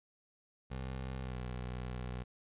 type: tone with pitch glide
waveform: 20% pulse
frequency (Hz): 65 to 62.06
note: C2 to B1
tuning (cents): -11 to +9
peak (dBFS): -34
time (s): 0.7-2.24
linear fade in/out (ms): 20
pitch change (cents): -80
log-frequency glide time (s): 1.22-1.36
effects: resampled to 8000 Hz